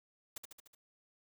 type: noise with echo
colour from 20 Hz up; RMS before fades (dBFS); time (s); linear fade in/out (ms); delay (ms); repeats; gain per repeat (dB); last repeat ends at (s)
white; -43; 0.36-0.38; 5; 74; 5; -4; 0.75
effects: none